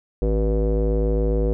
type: tone with low-pass filter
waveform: square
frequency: 53.7 Hz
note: A1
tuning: 41 cents flat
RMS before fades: -20 dBFS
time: 0.22-1.53 s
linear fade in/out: 0 ms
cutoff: 460 Hz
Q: 5.7
effects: none